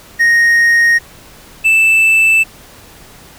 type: tone pair in turn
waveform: triangle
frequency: 1864.7 / 2643 Hz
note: A#6 / E7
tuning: 0 / +4 cents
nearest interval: tritone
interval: 604 cents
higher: second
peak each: -5 dBFS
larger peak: neither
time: 0.19-0.99 / 1.64-2.44 s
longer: neither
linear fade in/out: 20 ms
effects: pink hiss -39 dBFS RMS until 3.38 s